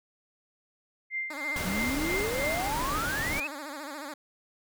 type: tone with tremolo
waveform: sine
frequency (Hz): 2094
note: C7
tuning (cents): +1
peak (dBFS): -28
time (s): 1.1-2.72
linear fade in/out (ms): 50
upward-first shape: triangle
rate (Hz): 3.1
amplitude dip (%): 85
type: tone with vibrato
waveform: 10% pulse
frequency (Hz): 291.1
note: D4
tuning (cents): -15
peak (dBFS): -29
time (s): 1.3-4.14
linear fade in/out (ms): 5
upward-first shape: sine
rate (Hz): 14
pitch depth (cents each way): 120
type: noise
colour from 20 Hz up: pink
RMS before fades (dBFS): -34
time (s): 1.56-3.4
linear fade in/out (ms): 2
type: exponential sweep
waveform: sine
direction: up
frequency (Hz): 178.4 to 2637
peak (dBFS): -30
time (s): 1.65-3.47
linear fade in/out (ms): 2
effects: none